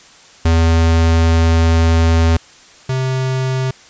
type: tone pair in turn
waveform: square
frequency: 82.3 / 130.64 Hz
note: E2 / C3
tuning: -2 / -2 cents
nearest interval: minor sixth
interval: 800 cents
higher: second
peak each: -10 / -16 dBFS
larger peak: first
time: 0.45-2.37 / 2.89-3.71 s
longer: first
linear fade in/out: 5 ms
effects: white hiss -43 dBFS RMS until 3.89 s + resampled to 16000 Hz